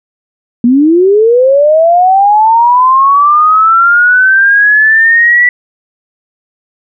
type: linear sweep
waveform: sine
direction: up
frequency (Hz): 230.7 to 1968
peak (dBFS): -3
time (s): 0.64-5.49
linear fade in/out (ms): 2
effects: none